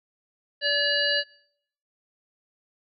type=harmonic tone with a mistuned harmonic; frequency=578 Hz; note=D5; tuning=28 cents flat; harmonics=1 / 3 / 5 / 7 / 8; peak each=-29 / -25 / -28 / -29 / -28 dBFS; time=0.61-1.24 s; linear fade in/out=50 ms; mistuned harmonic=3; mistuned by=-20 cents; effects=noise-tail reverb RT60 0.7 s tail -24 dB re dry